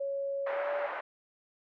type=tone with pitch glide; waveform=sine; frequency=554.4 to 575.9 Hz; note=C#5 to D5; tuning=0 to -34 cents; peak=-31 dBFS; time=0-0.87 s; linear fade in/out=10 ms; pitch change=+66 cents; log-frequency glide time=0.49-0.68 s
type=band-pass noise; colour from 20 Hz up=pink; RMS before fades=-38 dBFS; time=0.46-1.01 s; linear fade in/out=10 ms; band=570 to 1900 Hz; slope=24 dB/octave
effects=none